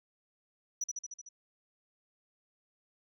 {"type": "tone with echo", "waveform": "sine", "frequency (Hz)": 5890, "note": "F#8", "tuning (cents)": -9, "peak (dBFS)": -29, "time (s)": [0.81, 0.84], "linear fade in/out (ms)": 5, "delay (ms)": 75, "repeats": 6, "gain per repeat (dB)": -3, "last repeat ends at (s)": 1.29, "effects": ["tanh soft clip ceiling -29 dBFS"]}